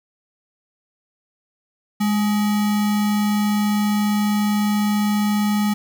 sine tone with sample-and-hold, 207.7 Hz, G#3, in tune, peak -16 dBFS, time 2-5.74 s, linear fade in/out 10 ms, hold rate 1050 Hz, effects none

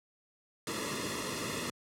pink noise with comb filter, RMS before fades -36 dBFS, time 0.67-1.7 s, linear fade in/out 2 ms, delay 1.3 ms, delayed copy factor -0.9, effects high-pass 100 Hz 12 dB/octave + low-pass 10000 Hz 12 dB/octave

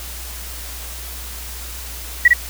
sine tone with echo, 1929 Hz, B6, 41 cents flat, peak -5 dBFS, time 2.25-2.28 s, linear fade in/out 5 ms, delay 55 ms, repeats 1, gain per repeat -2 dB, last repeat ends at 2.335 s, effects added 60 Hz sine -32 dBFS peak until 2.49 s + white hiss -33 dBFS RMS until 2.49 s

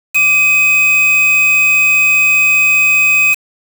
triangle tone with quantisation, 2525 Hz, D#7, 25 cents sharp, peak -6 dBFS, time 0.14-3.35 s, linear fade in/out 20 ms, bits 3, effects none

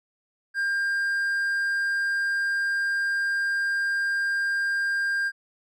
triangle tone, 1600 Hz, G6, 35 cents sharp, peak -21 dBFS, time 0.54-5.32 s, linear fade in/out 50 ms, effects none

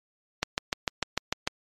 click train, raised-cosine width 0.2 ms, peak -7 dBFS, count 8, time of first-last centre 0.43-1.475 s, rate 6.7 Hz, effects MP3 64 kbps

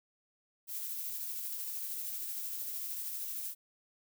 violet noise with tremolo, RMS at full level -38 dBFS, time 0.67-3.55 s, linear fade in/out 50 ms, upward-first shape triangle, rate 13 Hz, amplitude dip 30%, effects none

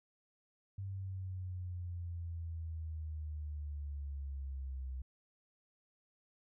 sine exponential sweep, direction down, 98 to 64.3 Hz, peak -39 dBFS, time 0.78-5.02 s, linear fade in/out 5 ms, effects none

